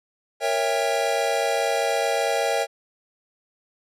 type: chord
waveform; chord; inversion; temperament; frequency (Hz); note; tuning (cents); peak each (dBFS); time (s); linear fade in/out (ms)
square; A# diminished seventh; none; equal with one note detuned; 466.2 / 554.4 / 659.3 / 800; A#4 / C#5 / E5 / G5; 0 / 0 / 0 / +35; -28 / -27 / -27 / -27; 0.4-2.67; 50
effects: low-pass 11000 Hz 12 dB/octave